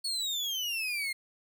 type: exponential sweep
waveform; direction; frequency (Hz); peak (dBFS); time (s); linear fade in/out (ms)
35% pulse; down; 4435 to 2103; -29; 0.04-1.13; 10
effects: none